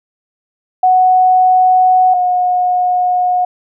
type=tone pair in turn; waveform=sine; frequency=740 / 724.8 Hz; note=F#5 / F#5; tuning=0 / -36 cents; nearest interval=unison; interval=36 cents; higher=first; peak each=-6 / -10 dBFS; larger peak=first; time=0.83-2.14 / 2.14-3.45 s; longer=neither; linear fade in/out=5 ms; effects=none